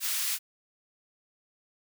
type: high-pass noise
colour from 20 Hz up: white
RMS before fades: -30 dBFS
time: 0-0.39 s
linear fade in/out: 50 ms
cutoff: 1700 Hz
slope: 12 dB/octave
effects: none